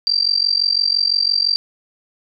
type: tone with amplitude modulation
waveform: sine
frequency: 4699 Hz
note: D8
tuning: in tune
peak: -10 dBFS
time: 0.07-1.56 s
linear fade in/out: 0 ms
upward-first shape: sine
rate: 45.9 Hz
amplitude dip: 95%
effects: none